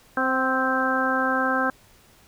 harmonic tone with a mistuned harmonic, 261.6 Hz, C4, in tune, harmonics 1 / 2 / 3 / 4 / 5 / 6, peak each -27 / -28 / -29 / -29 / -27 / -25 dBFS, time 0.17-1.7 s, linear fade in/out 2 ms, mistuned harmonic 3, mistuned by -22 cents, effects pink hiss -55 dBFS RMS until 2.27 s

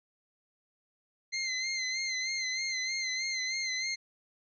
20% pulse tone with vibrato, 2077 Hz, C7, 13 cents flat, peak -26 dBFS, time 1.32-3.96 s, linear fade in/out 20 ms, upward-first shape sine, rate 3.2 Hz, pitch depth 45 cents each way, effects resampled to 16000 Hz

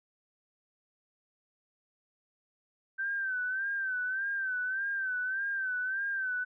sine tone with vibrato, 1548 Hz, G6, 22 cents flat, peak -30 dBFS, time 2.98-6.45 s, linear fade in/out 20 ms, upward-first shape sine, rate 1.7 Hz, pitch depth 73 cents each way, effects none

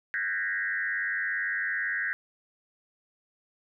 sine tone with frequency modulation, 1735 Hz, A6, 25 cents flat, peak -27 dBFS, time 0.14-2.13 s, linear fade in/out 0 ms, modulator 97.8 Hz, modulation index 2.3, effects none

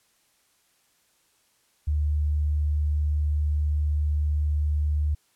sine tone, 74.6 Hz, D2, 28 cents sharp, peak -21 dBFS, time 1.87-5.15 s, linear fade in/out 10 ms, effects white hiss -66 dBFS RMS until 5.35 s + low-pass 12000 Hz 12 dB/octave

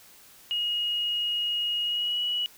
sine tone with pitch glide, 2880 to 2929 Hz, F#7 to F#7, -47 to -18 cents, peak -25 dBFS, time 0.51-2.46 s, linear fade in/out 0 ms, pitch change +29 cents, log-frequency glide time 1.84-2.23 s, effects white hiss -53 dBFS RMS until 2.57 s

